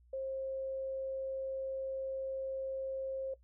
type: tone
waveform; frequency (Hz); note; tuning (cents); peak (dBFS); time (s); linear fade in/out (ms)
sine; 533; C5; +32; -35; 0.13-3.34; 5
effects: noise-tail reverb RT60 0.1 s tail -18 dB re dry + added 60 Hz sine -61 dBFS peak until 3.43 s